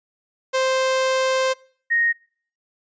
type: tone pair in turn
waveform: sawtooth / sine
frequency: 523.3 / 1864.8 Hz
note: C5 / A#6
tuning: 0 / 0 cents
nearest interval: octave + minor seventh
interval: 2200 cents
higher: second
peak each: -14 / -16 dBFS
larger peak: first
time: 0.53-1.54 / 1.9-2.13 s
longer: first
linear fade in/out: 20 ms
effects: noise-tail reverb RT60 0.5 s tail -24 dB re dry + resampled to 16000 Hz